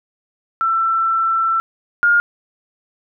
sine tone pair in turn, 1338 / 1417.6 Hz, E6 / F6, +25 / +25 cents, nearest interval minor second, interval 100 cents, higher second, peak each -14 / -10 dBFS, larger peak second, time 0.61-1.6 / 2.03-2.2 s, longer first, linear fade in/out 0 ms, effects none

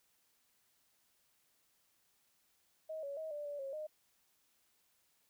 sine tone with pitch steps, 632 / 562 / 634 / 589 / 579 / 544 / 614 Hz, D#5 / C#5 / D#5 / D5 / D5 / C#5 / D#5, +27 / +24 / +32 / +5 / -25 / -33 / -23 cents, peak -40 dBFS, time 2.89-3.87 s, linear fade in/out 10 ms, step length 140 ms, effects white hiss -75 dBFS RMS until 5.29 s

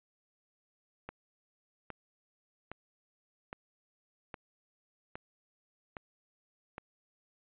click train, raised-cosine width 0.5 ms, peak -26 dBFS, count 8, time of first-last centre 1.09-6.781 s, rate 1.23 Hz, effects resampled to 8000 Hz

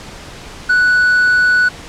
triangle tone, 1480 Hz, F#6, in tune, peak -7 dBFS, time 0.69-1.69 s, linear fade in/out 10 ms, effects pink hiss -33 dBFS RMS until 1.88 s + low-pass 7000 Hz 12 dB/octave

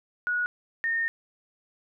sine tone pair in turn, 1458 / 1832.2 Hz, F#6 / A#6, -26 / -30 cents, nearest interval major third, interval 396 cents, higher second, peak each -24 dBFS, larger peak neither, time 0.27-0.46 / 0.84-1.08 s, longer second, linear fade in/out 0 ms, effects none

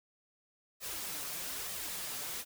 white noise with flanger, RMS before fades -40 dBFS, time 0.8-2.45 s, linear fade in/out 50 ms, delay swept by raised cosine 1.6 to 7 ms, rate 1.1 Hz, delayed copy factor +0.6, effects none

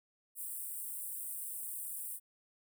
pink high-pass noise, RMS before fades -42 dBFS, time 0.35-2.2 s, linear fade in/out 50 ms, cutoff 8200 Hz, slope 96 dB/octave, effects none

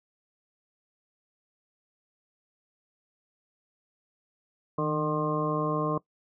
harmonic tone with a mistuned harmonic, 151.6 Hz, D#3, 45 cents flat, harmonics 1 / 2 / 3 / 4 / 5 / 7 / 8, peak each -31 / -32 / -31 / -34 / -42 / -31 / -41 dBFS, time 4.78-5.98 s, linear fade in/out 5 ms, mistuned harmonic 1, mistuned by +58 cents, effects noise-tail reverb RT60 0.1 s tail -20 dB re dry

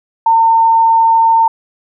sine tone, 907 Hz, A#5, 48 cents flat, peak -6 dBFS, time 0.26-1.48 s, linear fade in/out 5 ms, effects none

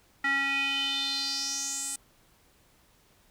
square tone with band-pass filter sweep, 275.6 Hz, C#4, 10 cents flat, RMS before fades -30 dBFS, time 0.24-1.96 s, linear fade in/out 5 ms, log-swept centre 1800 to 8600 Hz, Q 5.2, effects pink hiss -63 dBFS RMS until 3.3 s

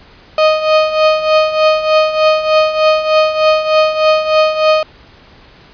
35% pulse tone with tremolo, 622.3 Hz, D#5, in tune, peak -4 dBFS, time 0.38-4.83 s, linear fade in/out 2 ms, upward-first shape triangle, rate 3.3 Hz, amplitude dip 75%, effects pink hiss -42 dBFS RMS until 5.73 s + resampled to 11025 Hz

